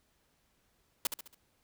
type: noise with echo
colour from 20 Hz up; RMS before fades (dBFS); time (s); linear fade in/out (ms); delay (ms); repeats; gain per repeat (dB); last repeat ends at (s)
white; -30; 1.05-1.07; 2; 69; 4; -7; 1.346
effects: pink hiss -73 dBFS RMS until 1.63 s